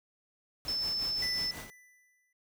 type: noise with tremolo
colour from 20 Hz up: pink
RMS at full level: -43 dBFS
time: 0.65-1.7 s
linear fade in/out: 0 ms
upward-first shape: sine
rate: 5.6 Hz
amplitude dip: 65%
type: tone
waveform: sine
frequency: 5274 Hz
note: E8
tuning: in tune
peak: -30 dBFS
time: 0.68-1.51 s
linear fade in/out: 2 ms
type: tone with exponential decay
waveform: square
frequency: 1990 Hz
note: B6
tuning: 13 cents sharp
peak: -36 dBFS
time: 1.22-2.33 s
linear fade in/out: 5 ms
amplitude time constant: 240 ms
effects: none